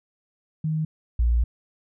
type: tone pair in turn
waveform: sine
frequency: 156.7 / 58.7 Hz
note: D#3 / A#1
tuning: +13 / +13 cents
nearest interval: octave + perfect fourth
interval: 1700 cents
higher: first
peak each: -22 / -17 dBFS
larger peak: second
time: 0.64-0.85 / 1.19-1.44 s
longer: second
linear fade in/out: 5 ms
effects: none